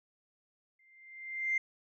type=tone with exponential growth; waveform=sine; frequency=2093 Hz; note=C7; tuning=in tune; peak=-25 dBFS; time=0.79-1.58 s; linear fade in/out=5 ms; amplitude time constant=170 ms; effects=tanh soft clip ceiling -22 dBFS